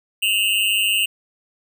square tone with amplitude modulation, 2794 Hz, F7, in tune, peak -13 dBFS, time 0.22-1.06 s, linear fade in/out 10 ms, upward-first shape sine, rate 206 Hz, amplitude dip 95%, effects none

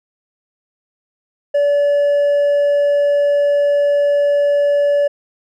sine tone with hard clipping, 575 Hz, D5, 37 cents flat, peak -12 dBFS, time 1.54-5.08 s, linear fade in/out 10 ms, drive 2 dB, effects none

